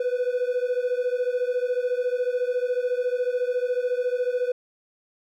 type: beating tone pair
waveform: triangle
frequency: 491.1 / 505.1 Hz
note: B4 / B4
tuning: -10 / +39 cents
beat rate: 14 Hz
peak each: -22 / -24 dBFS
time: 0-4.52 s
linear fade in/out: 5 ms
effects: tanh soft clip ceiling -14 dBFS